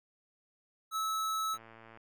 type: tone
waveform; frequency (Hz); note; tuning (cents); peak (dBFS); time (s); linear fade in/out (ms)
square; 1300; E6; -24; -32; 0.91-1.58; 50
type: click train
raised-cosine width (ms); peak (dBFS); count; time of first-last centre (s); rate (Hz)
0.5; -38; 50; 1.54-1.974; 113
effects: none